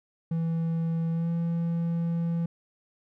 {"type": "tone with pitch glide", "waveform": "triangle", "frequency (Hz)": [164.81, 168.18], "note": ["E3", "E3"], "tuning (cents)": [0, 35], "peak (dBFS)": -23, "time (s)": [0.31, 2.46], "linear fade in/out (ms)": 5, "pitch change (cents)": 35, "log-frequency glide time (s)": [1.12, 1.29], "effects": []}